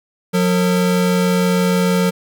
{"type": "tone pair together", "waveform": "square", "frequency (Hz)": [180.61, 455.5], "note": ["F#3", "A#4"], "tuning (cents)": [-42, -40], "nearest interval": "octave + major third", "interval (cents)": 1602, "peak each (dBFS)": [-15, -20], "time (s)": [0.33, 2.11], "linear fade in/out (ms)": 20, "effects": []}